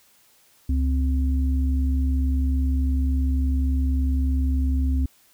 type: tone pair together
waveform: sine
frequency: 69.12 / 260 Hz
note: C#2 / C4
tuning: -4 / -11 cents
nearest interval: octave + major seventh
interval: 2293 cents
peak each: -19 / -28 dBFS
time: 0.69-5.06 s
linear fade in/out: 5 ms
effects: white hiss -58 dBFS RMS until 5.33 s